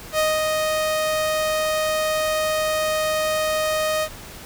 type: tone with ADSR envelope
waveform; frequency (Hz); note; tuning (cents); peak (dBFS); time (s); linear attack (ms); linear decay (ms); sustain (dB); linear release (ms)
sawtooth; 622.3; D#5; 0; -13; 0.12-4.09; 66; 210; -3; 63
effects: pink hiss -39 dBFS RMS until 4.45 s